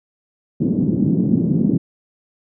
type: band-pass noise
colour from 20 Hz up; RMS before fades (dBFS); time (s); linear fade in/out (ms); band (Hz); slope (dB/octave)
pink; -17; 0.6-1.78; 10; 160 to 270; 24
effects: none